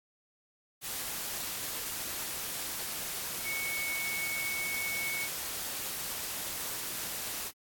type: tone in noise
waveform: sine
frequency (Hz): 2217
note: C#7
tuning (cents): 0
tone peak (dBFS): -33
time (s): 3.43-5.29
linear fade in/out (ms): 50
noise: white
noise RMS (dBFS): -37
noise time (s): 0.81-7.52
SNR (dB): +1
effects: AAC 64 kbps